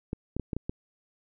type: clicks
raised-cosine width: 3 ms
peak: -18 dBFS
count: 6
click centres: 0.131 / 0.366 / 0.397 / 0.532 / 0.566 / 0.695 s
effects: none